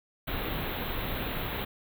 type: band-stop noise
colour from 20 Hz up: pink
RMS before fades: -33 dBFS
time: 0.27-1.65 s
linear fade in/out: 10 ms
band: 4000 to 12000 Hz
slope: 96 dB/octave
effects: none